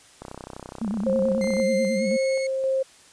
click train, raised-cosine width 1 ms, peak -22 dBFS, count 45, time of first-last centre 0.22-1.599 s, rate 31.9 Hz
sine tone with vibrato, 210 Hz, G#3, 19 cents sharp, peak -24 dBFS, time 0.81-2.17 s, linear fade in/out 10 ms, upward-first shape sine, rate 9.2 Hz, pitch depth 160 cents each way
sine tone with tremolo, 531 Hz, C5, 25 cents sharp, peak -20 dBFS, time 1.06-2.83 s, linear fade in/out 10 ms, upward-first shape square, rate 1.9 Hz, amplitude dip 30%
sawtooth tone with pitch glide, 2093 to 2181 Hz, C7 to C#7, 0 to -29 cents, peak -29 dBFS, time 1.41-2.47 s, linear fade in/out 5 ms, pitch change +71 cents, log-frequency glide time 1.95-2.07 s
effects white hiss -52 dBFS RMS until 3.12 s + resampled to 22050 Hz

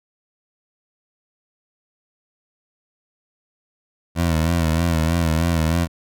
20% pulse tone with vibrato, 82.41 Hz, E2, in tune, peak -12 dBFS, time 4.15-5.88 s, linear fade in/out 50 ms, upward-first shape sine, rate 3.2 Hz, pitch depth 70 cents each way, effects none

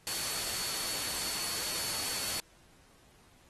sine tone in noise, 4435 Hz, C#8, in tune, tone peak -41 dBFS, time 0.07-2.4 s, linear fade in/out 0 ms, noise white, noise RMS -35 dBFS, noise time 0.07-2.4 s, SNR -9 dB, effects pink hiss -63 dBFS RMS until 3.49 s + AAC 32 kbps

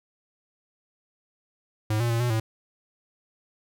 square tone with pitch steps, 107.8 / 118.5 / 116 / 121.9 / 111.2 Hz, A2 / A#2 / A#2 / B2 / A2, -35 / +29 / -8 / -22 / +19 cents, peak -23 dBFS, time 1.9-2.4 s, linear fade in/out 5 ms, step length 100 ms, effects none

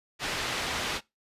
white low-pass noise, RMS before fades -32 dBFS, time 0.19-1.01 s, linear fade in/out 50 ms, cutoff 3600 Hz, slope 12 dB/octave, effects noise-tail reverb RT60 0.2 s tail -21 dB re dry + resampled to 32000 Hz

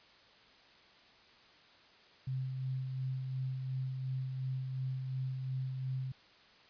sine tone with tremolo, 130.81 Hz, C3, in tune, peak -33 dBFS, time 2.27-6.12 s, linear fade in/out 5 ms, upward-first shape sine, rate 2.8 Hz, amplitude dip 35%, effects white hiss -61 dBFS RMS until 6.69 s + resampled to 11025 Hz

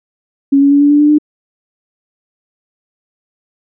sine tone with pitch steps, 277.2 / 280.9 / 284.7 / 288.5 / 292.3 / 296.2 / 300.2 Hz, C#4 / C#4 / C#4 / D4 / D4 / D4 / D4, 0 / +23 / +46 / -31 / -8 / +15 / +38 cents, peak -5 dBFS, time 0.52-1.185 s, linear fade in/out 10 ms, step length 95 ms, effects none

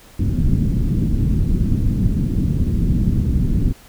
pink low-pass noise, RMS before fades -17 dBFS, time 0.19-3.73 s, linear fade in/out 10 ms, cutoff 260 Hz, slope 24 dB/octave, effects pink hiss -46 dBFS RMS until 3.88 s

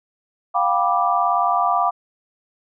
sine chord, G dominant seventh, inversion third, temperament just, 705.6 / 784 / 980 / 1176 Hz, F5 / G5 / B5 / D6, +18 / 0 / -14 / +2 cents, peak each -20 / -23 / -23 / -20 dBFS, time 0.54-1.91 s, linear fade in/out 20 ms, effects none

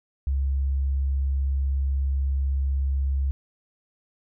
sine tone, 68.1 Hz, C#2, 30 cents flat, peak -21 dBFS, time 0.27-3.31 s, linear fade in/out 0 ms, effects none

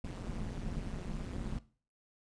brown noise with amplitude modulation, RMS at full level -35 dBFS, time 0.04-1.59 s, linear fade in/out 5 ms, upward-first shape sine, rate 184 Hz, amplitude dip 100%, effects noise-tail reverb RT60 0.4 s tail -18 dB re dry + resampled to 22050 Hz

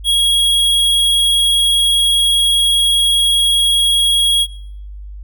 square tone, 3305 Hz, G#7, 9 cents flat, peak -11 dBFS, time 0.04-4.47 s, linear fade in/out 50 ms, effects noise-tail reverb RT60 0.8 s tail -24 dB re dry + added 50 Hz sine -28 dBFS peak until 5.23 s

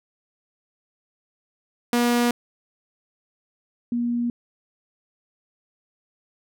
sawtooth / sine tone pair in turn, 240.2 / 238.7 Hz, B3 / A#3, -48 / +41 cents, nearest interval unison, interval 11 cents, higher first, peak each -14 / -21 dBFS, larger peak first, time 1.93-2.31 / 3.92-4.3 s, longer neither, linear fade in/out 2 ms, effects none

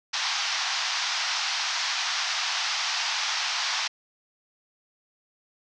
white band-pass noise, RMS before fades -28 dBFS, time 0.13-3.88 s, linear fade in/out 10 ms, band 740 to 5900 Hz, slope 48 dB/octave, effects none

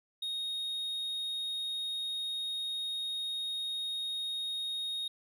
triangle tone, 3729 Hz, A#7, in tune, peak -32 dBFS, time 0.22-5.08 s, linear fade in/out 5 ms, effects none

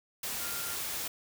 sine tone in noise, 1396.9 Hz, F6, in tune, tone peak -44 dBFS, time 0.4-0.75 s, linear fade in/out 5 ms, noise white, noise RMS -36 dBFS, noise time 0.23-1.08 s, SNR -11 dB, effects none

